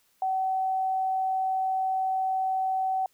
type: tone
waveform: sine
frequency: 759 Hz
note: F#5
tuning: 44 cents sharp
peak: -24 dBFS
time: 0.22-3.06 s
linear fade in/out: 2 ms
effects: white hiss -67 dBFS RMS until 3.13 s